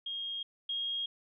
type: tone pair in turn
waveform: sine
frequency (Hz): 3246 / 3259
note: G#7 / G#7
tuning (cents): -40 / -33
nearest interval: unison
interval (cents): 7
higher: second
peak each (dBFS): -35 / -32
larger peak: second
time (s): 0.06-0.43 / 0.69-1.06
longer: neither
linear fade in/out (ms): 5
effects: none